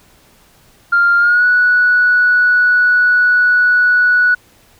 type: tone with pitch glide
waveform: sine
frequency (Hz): 1396.9 to 1472.3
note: F6 to F#6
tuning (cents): 0 to -9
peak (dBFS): -7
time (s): 0.92-4.35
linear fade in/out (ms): 10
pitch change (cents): +91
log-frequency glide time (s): 1.18-1.45
effects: tanh soft clip ceiling -3 dBFS + pink hiss -49 dBFS RMS until 4.79 s